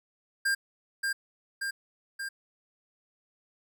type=tone with echo; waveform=square; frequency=1600 Hz; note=G6; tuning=35 cents sharp; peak=-25 dBFS; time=0.45-0.55 s; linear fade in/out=10 ms; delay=580 ms; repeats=3; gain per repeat=-3 dB; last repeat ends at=2.29 s; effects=none